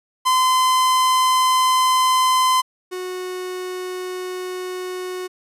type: tone pair in turn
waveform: 45% pulse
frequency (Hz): 1027 / 366.7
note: C6 / F#4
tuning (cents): -33 / -15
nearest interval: octave + tritone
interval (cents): 1782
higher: first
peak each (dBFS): -14 / -26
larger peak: first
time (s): 0.25-2.62 / 2.91-5.28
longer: neither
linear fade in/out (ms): 20
effects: resampled to 32000 Hz